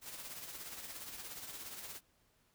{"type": "noise with tremolo", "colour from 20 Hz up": "white", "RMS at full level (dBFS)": -45, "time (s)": [0.01, 2.01], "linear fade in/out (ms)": 50, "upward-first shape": "triangle", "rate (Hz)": 17, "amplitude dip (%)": 55, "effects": ["pink hiss -73 dBFS RMS until 2.54 s"]}